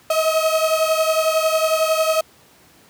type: beating tone pair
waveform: 35% pulse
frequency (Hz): 633 / 644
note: D#5 / E5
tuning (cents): +30 / -41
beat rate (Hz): 11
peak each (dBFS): -16 / -19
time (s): 0.1-2.21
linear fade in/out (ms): 5
effects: pink hiss -51 dBFS RMS until 2.89 s + high-pass 100 Hz 12 dB/octave